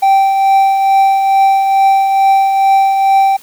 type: tone with tremolo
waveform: triangle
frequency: 780 Hz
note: G5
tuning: 9 cents flat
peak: -3 dBFS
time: 0.02-3.37 s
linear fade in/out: 10 ms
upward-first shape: triangle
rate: 2.3 Hz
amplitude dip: 45%
effects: white hiss -40 dBFS RMS until 3.42 s